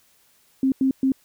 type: tone bursts at uneven times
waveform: sine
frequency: 265.6 Hz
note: C4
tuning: 26 cents sharp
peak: -16 dBFS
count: 3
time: 0.63-0.72 / 0.81-0.91 / 1.03-1.12 s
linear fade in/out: 2 ms
effects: white hiss -60 dBFS RMS until 1.24 s